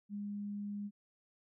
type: tone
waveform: sine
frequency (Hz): 204.4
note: G#3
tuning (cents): -27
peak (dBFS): -38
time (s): 0.09-0.91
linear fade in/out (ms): 50
effects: none